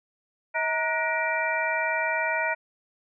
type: tone cluster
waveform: sine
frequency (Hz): 638 / 931 / 1458 / 1895 / 2347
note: D#5 / A#5 / F#6 / A#6 / D7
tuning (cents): +43 / -2 / -26 / +28 / -2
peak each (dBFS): -30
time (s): 0.54-2.55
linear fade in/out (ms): 20
effects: none